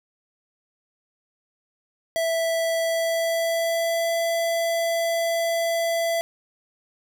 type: tone with pitch glide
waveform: square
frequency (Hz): 659.3 to 669.3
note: E5 to E5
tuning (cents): 0 to +26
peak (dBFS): -22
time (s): 2.16-6.21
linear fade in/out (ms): 0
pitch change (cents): +26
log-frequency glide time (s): 2.82-4.15
effects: none